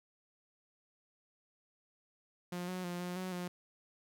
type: tone with pitch steps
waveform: sawtooth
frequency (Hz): 177.4 / 183.4 / 176.1 / 178.4 / 185.2 / 178.1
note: F3 / F#3 / F3 / F3 / F#3 / F3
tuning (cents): +27 / -15 / +15 / +37 / +2 / +34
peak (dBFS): -34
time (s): 2.52-3.48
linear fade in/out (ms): 5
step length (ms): 160
effects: none